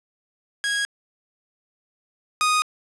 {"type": "tone pair in turn", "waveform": "sawtooth", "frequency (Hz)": [1647, 1241.4], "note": ["G#6", "D#6"], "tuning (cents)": [-15, -4], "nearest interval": "perfect fourth", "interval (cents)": 489, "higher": "first", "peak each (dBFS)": [-18, -14], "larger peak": "second", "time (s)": [[0.64, 0.85], [2.41, 2.62]], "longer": "neither", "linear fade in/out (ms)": 0, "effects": ["resampled to 24000 Hz", "7-bit"]}